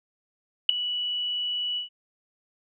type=tone with ADSR envelope; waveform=sine; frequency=2948 Hz; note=F#7; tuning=7 cents flat; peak=-8 dBFS; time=0.69-1.89 s; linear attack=4 ms; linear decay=4 ms; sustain=-18 dB; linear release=120 ms; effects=none